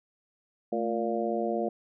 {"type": "harmonic tone with a mistuned harmonic", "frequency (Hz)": 116.54, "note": "A#2", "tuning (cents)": 0, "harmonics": [2, 3, 4, 5, 6], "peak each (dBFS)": [-33, -33, -33, -33, -33], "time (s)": [0.72, 1.69], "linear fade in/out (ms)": 5, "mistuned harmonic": 2, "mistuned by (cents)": -89, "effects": []}